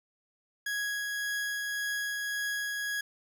40% pulse tone with tremolo, 1661.2 Hz, G#6, in tune, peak -29 dBFS, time 0.66-3.01 s, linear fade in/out 5 ms, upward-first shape triangle, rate 1.8 Hz, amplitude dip 25%, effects none

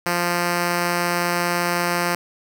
5% pulse tone, 174.5 Hz, F3, 1 cent flat, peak -8 dBFS, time 0.06-2.15 s, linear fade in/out 2 ms, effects none

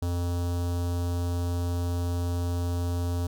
square tone with notch filter, 87.31 Hz, F2, in tune, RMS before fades -28 dBFS, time 0.02-3.27 s, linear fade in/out 5 ms, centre 2100 Hz, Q 0.74, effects none

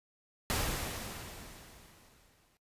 pink noise with exponential decay, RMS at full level -31 dBFS, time 0.5-2.57 s, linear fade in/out 0 ms, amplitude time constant 450 ms, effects noise-tail reverb RT60 0.1 s tail -17 dB re dry + resampled to 32000 Hz

